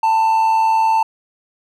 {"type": "tone with amplitude modulation", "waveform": "triangle", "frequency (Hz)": 890, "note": "A5", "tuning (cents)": 20, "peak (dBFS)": -8, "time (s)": [0.03, 1.03], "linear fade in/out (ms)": 5, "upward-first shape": "sine", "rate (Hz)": 99.9, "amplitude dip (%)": 45, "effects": []}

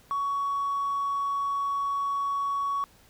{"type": "tone with hard clipping", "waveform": "sine", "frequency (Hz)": 1120, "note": "C#6", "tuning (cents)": 18, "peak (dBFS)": -26, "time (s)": [0.11, 2.84], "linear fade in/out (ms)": 0, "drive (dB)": 1, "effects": ["pink hiss -58 dBFS RMS until 3.09 s"]}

